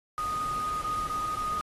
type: tone in noise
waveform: sine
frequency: 1239 Hz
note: D#6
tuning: 8 cents flat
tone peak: -28 dBFS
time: 0.18-1.61 s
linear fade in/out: 0 ms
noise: pink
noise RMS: -42 dBFS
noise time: 0.18-1.61 s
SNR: +11 dB
effects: AAC 32 kbps